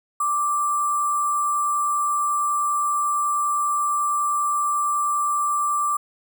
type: tone with sample-and-hold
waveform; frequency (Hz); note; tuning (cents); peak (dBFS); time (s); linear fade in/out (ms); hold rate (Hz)
sine; 1174.7; D6; 0; -19; 0.2-5.97; 5; 8820
effects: none